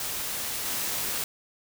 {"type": "noise with level steps", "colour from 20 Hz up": "white", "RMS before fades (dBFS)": [-32, -30], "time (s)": [0, 1.24], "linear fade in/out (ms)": 2, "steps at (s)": 0.65, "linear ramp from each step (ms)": 10, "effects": []}